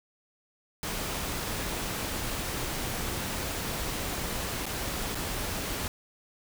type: noise with dropouts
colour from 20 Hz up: pink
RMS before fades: -33 dBFS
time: 0.83-5.88 s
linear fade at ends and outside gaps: 1 ms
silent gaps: 4.657-4.664 / 5.148-5.153 s
effects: none